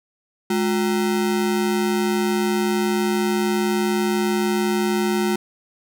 square ring-modulated tone, 284.1 Hz, C#4, 43 cents sharp, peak -16 dBFS, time 0.5-5.36 s, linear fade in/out 5 ms, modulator 74 Hz, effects none

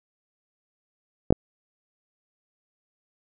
clicks, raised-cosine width 2 ms, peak -3 dBFS, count 2, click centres 1.306 / 1.325 s, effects none

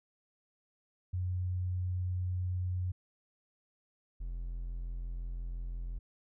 sine / triangle tone pair in turn, 90.9 / 42.9 Hz, F#2 / F1, -30 / -30 cents, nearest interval octave + minor second, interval 1300 cents, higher first, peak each -31 / -34 dBFS, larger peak first, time 1.13-2.92 / 4.2-5.99 s, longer neither, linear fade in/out 10 ms, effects none

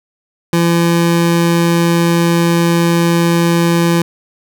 25% pulse tone, 169.6 Hz, E3, 50 cents sharp, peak -6 dBFS, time 0.53-4.02 s, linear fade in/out 2 ms, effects none

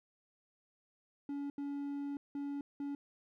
triangle tone bursts at uneven times, 283.5 Hz, C#4, 39 cents sharp, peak -35 dBFS, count 4, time 1.29-1.5 / 1.58-2.17 / 2.35-2.61 / 2.8-2.95 s, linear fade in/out 2 ms, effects none

